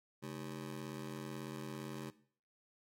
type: ring-modulated tone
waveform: 25% pulse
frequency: 174.61 Hz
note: F3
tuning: in tune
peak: -36 dBFS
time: 0.22-2.11 s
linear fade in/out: 20 ms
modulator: 39 Hz
effects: noise-tail reverb RT60 0.5 s tail -17 dB re dry + AAC 64 kbps